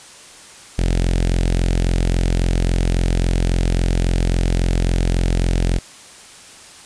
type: tone with notch filter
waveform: sawtooth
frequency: 43.65 Hz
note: F1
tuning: in tune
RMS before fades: -17 dBFS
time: 0.78-5.79 s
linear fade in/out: 10 ms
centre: 1100 Hz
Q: 1
effects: white hiss -41 dBFS RMS until 6.85 s + resampled to 22050 Hz